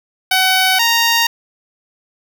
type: tone pair in turn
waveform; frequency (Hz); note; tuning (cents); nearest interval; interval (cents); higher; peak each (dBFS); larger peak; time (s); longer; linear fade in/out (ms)
10% pulse; 753 / 930.3; F#5 / A#5; +30 / -4; major third; 366; second; -3; neither; 0.31-0.79 / 0.79-1.27; neither; 5
effects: none